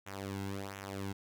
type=tone with flanger; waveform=sawtooth; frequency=98.1 Hz; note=G2; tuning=2 cents sharp; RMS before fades=-41 dBFS; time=0.06-1.13 s; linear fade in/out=10 ms; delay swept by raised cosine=0.21 to 1.71 ms; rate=1.4 Hz; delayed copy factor=-0.75; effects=none